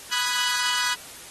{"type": "chord", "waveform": "15% pulse", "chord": "G# minor seventh", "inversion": "first", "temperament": "equal", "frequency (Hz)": [987.8, 1244.5, 1480, 1661.2], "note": ["B5", "D#6", "F#6", "G#6"], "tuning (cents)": [0, 0, 0, 0], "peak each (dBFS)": [-21, -27, -21, -23], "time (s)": [0.11, 0.95], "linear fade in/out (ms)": 20, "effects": ["white hiss -42 dBFS RMS until 1.3 s", "AAC 32 kbps"]}